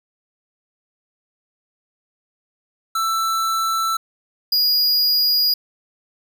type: tone pair in turn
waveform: square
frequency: 1329 / 4883 Hz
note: E6 / D#8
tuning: +14 / -33 cents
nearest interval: octave + major seventh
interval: 2253 cents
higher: second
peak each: -19 / -15 dBFS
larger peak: second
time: 2.95-3.97 / 4.52-5.54 s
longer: neither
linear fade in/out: 5 ms
effects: none